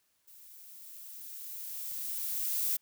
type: noise with level ramp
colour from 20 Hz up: violet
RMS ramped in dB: -55 to -30 dBFS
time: 0.27-2.77 s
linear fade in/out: 10 ms
effects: white hiss -74 dBFS RMS until 2.81 s